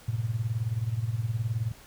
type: tone with tremolo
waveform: sine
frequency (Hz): 113.4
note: A#2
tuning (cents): -47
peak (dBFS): -23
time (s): 0.08-1.72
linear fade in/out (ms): 5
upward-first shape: sine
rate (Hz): 19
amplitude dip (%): 80
effects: pink hiss -52 dBFS RMS until 1.86 s